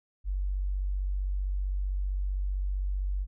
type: tone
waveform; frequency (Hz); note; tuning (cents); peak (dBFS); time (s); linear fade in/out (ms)
sine; 47.74; G1; -45; -27; 0.24-3.27; 50
effects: none